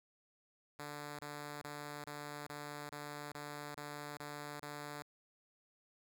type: tone bursts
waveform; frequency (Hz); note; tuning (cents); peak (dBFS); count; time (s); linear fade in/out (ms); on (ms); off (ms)
5% pulse; 146.83; D3; 0; -33; 10; 0.79-5.024; 5; 400; 26
effects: none